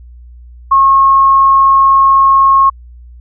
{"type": "tone", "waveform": "sine", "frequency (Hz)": 1086, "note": "C#6", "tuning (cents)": -36, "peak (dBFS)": -4, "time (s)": [0.71, 2.7], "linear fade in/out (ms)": 10, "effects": ["added 60 Hz sine -32 dBFS peak until 3.2 s"]}